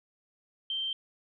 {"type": "tone", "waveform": "sine", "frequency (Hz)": 3136, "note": "G7", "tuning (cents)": 0, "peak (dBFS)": -30, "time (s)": [0.7, 0.93], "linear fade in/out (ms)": 2, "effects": []}